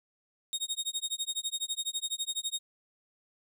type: tone with tremolo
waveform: 25% pulse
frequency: 3729 Hz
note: A#7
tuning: in tune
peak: -25 dBFS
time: 0.53-2.59 s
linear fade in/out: 0 ms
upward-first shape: sine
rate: 12 Hz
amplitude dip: 100%
effects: none